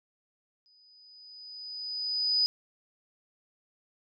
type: tone with exponential growth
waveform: sine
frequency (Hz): 4978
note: D#8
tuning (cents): 0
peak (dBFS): -21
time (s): 0.66-2.46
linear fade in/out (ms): 0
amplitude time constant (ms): 390
effects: none